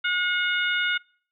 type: harmonic tone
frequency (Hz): 722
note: F#5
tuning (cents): -43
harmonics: 2 / 3 / 4 / 5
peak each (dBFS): -24 / -28 / -30 / -32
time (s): 0.04-0.98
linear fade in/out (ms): 10
effects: noise-tail reverb RT60 0.5 s tail -25 dB re dry